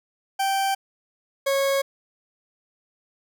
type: tone pair in turn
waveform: 40% pulse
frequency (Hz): 780 / 549.1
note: G5 / C#5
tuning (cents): -9 / -17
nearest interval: tritone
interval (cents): 608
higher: first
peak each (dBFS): -20 / -19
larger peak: second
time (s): 0.39-0.75 / 1.46-1.82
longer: neither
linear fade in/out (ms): 10
effects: none